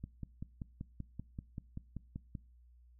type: click train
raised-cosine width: 5 ms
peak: -29 dBFS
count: 13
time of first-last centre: 0.04-2.352 s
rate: 5.19 Hz
effects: noise-tail reverb RT60 0.4 s tail -23 dB re dry + added 60 Hz sine -59 dBFS peak until 2.99 s